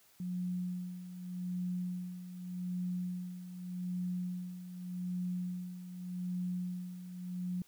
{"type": "tone with tremolo", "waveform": "sine", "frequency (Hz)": 180.2, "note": "F#3", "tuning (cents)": -45, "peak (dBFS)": -33, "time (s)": [0.2, 7.62], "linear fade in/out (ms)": 2, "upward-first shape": "sine", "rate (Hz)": 0.84, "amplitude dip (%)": 70, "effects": ["white hiss -65 dBFS RMS until 7.67 s"]}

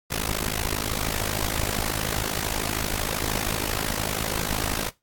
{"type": "noise with amplitude modulation", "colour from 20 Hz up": "pink", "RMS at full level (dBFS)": -23, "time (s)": [0.1, 4.9], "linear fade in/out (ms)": 20, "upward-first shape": "sine", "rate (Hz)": 52.9, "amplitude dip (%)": 100, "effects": ["noise-tail reverb RT60 0.2 s tail -18 dB re dry", "AAC 64 kbps"]}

